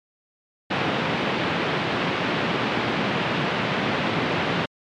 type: band-pass noise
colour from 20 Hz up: pink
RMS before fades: -24 dBFS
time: 0.7-4.66 s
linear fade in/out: 10 ms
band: 130 to 3400 Hz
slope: 24 dB/octave
effects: MP3 96 kbps